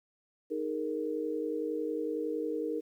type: chord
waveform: sine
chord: D# suspended fourth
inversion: none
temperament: equal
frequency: 311.1 / 415.3 / 466.2 Hz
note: D#4 / G#4 / A#4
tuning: 0 / 0 / 0 cents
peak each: -35 / -38 / -34 dBFS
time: 0.5-2.81 s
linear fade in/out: 20 ms
effects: 11-bit